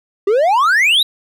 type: exponential sweep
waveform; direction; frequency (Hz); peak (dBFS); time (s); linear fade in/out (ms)
triangle; up; 381.7 to 3962; -8; 0.27-1.03; 5
effects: none